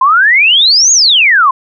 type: exponential two-way sweep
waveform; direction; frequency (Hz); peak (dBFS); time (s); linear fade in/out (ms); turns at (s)
sine; up then down; 1012 to 6820 to 1012; -4; 0.01-1.51; 5; 0.92
effects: none